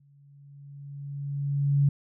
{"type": "tone with exponential growth", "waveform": "sine", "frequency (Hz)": 141.4, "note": "C#3", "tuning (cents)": 35, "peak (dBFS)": -17, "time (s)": [0, 1.89], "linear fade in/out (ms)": 5, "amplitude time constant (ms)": 410, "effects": []}